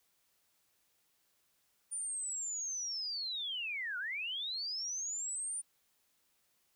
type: linear two-way sweep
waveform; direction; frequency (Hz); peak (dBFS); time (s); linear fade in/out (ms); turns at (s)
sine; down then up; 9340 to 1400 to 9340; -36; 1.91-5.62; 20; 3.98
effects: white hiss -75 dBFS RMS until 6.75 s